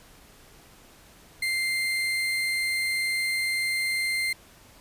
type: tone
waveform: 35% pulse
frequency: 2093 Hz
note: C7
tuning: in tune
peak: -23 dBFS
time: 1.42-4.33 s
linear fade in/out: 5 ms
effects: pink hiss -53 dBFS RMS until 4.8 s + resampled to 32000 Hz